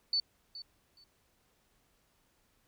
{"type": "tone with echo", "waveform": "sine", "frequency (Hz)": 4493, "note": "C#8", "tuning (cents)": 23, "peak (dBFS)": -27, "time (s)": [0.13, 0.2], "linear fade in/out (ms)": 2, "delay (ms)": 420, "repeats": 2, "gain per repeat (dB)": -15, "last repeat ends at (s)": 1.04, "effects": ["pink hiss -72 dBFS RMS until 2.67 s"]}